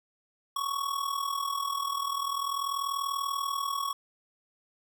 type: tone with amplitude modulation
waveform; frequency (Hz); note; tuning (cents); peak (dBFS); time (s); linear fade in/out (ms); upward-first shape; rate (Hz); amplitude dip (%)
square; 1113; C#6; +7; -27; 0.56-3.93; 5; sine; 40.4; 70
effects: none